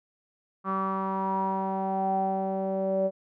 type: tone with low-pass filter sweep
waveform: sawtooth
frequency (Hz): 192.1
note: G3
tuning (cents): -35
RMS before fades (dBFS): -28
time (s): 0.64-3.11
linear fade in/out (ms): 50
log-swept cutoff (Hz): 1200 to 580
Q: 9.8
effects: none